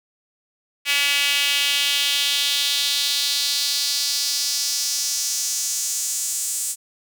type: tone with high-pass filter sweep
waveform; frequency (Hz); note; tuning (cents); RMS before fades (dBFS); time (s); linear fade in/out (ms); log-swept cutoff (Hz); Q
sawtooth; 284.6; C#4; +46; -22; 0.85-6.76; 50; 2500 to 7900; 2.8
effects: none